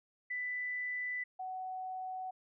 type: tone pair in turn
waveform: sine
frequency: 1989 / 747.2 Hz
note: B6 / F#5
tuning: +12 / +17 cents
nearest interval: octave + perfect fourth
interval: 1695 cents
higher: first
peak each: -35 / -38 dBFS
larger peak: first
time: 0.3-1.24 / 1.39-2.31 s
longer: first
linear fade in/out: 10 ms
effects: none